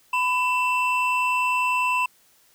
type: tone pair together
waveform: triangle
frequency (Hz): 1000 / 2670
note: B5 / E7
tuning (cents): +21 / +22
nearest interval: octave + perfect fourth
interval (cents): 1701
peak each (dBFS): -20 / -22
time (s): 0.13-2.06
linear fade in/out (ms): 5
effects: white hiss -59 dBFS RMS until 2.54 s